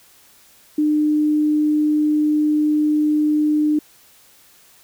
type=tone; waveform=sine; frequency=301.9 Hz; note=D4; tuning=48 cents sharp; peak=-14 dBFS; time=0.78-3.79 s; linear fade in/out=5 ms; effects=white hiss -51 dBFS RMS until 4.83 s